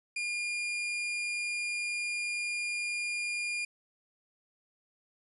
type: tone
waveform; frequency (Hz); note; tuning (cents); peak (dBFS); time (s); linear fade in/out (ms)
40% pulse; 2417; D7; +49; -31; 0.16-3.65; 5
effects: resampled to 24000 Hz